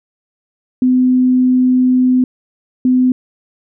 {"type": "tone pair in turn", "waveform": "sine", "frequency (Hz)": [253.8, 253.8], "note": ["B3", "B3"], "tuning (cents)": [47, 47], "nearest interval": "unison", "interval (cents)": 0, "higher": "neither", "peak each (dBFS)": -8, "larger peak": "neither", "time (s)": [[0.82, 2.24], [2.85, 3.12]], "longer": "first", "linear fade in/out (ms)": 2, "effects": []}